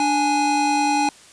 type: tone pair together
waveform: square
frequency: 293.7 / 830.7 Hz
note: D4 / G#5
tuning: 0 / 0 cents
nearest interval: octave + tritone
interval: 1800 cents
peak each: -23 / -19 dBFS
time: 0-1.09 s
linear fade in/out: 2 ms
effects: white hiss -47 dBFS RMS until 1.32 s + resampled to 22050 Hz